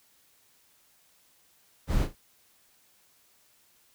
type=noise with echo; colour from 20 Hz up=brown; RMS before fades=-25 dBFS; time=1.87-2.08 s; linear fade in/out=50 ms; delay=37 ms; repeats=2; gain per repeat=-11 dB; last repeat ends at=2.154 s; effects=white hiss -64 dBFS RMS until 3.94 s